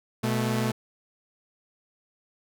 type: tone pair together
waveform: sawtooth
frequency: 122.7 / 218.6 Hz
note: B2 / A3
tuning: -11 / -11 cents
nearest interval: minor seventh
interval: 1000 cents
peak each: -23 dBFS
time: 0.23-0.72 s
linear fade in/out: 10 ms
effects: none